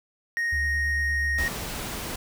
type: tone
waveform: triangle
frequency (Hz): 1864.7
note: A#6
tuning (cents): 0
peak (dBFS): -22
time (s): 0.37-1.48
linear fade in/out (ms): 0
type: tone with pitch glide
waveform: sine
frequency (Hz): 73.42 to 72.24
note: D2 to D2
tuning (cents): 0 to -28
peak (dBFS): -28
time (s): 0.52-1.44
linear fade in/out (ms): 10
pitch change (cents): -28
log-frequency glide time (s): 0.94-1.21
type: noise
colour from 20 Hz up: pink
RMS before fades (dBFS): -33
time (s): 1.38-2.16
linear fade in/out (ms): 5
effects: none